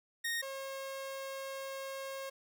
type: tone pair in turn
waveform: sawtooth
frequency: 1858 / 540.4 Hz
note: A#6 / C#5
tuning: -6 / -44 cents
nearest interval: octave + major sixth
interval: 2138 cents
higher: first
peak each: -30 / -36 dBFS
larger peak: first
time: 0.24-0.42 / 0.42-2.3 s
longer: second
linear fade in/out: 10 ms
effects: none